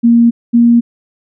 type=tone pair in turn; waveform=sine; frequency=234.3 / 235.8 Hz; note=A#3 / A#3; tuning=+9 / +20 cents; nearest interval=unison; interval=11 cents; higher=second; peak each=-4 dBFS; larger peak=neither; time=0.03-0.31 / 0.53-0.81 s; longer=neither; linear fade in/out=20 ms; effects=none